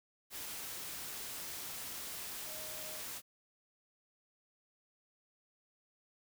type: tone in noise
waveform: sine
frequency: 622.3 Hz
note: D#5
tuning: in tune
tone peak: -52 dBFS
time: 2.45-3.03 s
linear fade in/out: 50 ms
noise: white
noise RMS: -44 dBFS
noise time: 0.3-3.22 s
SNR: -11 dB
effects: none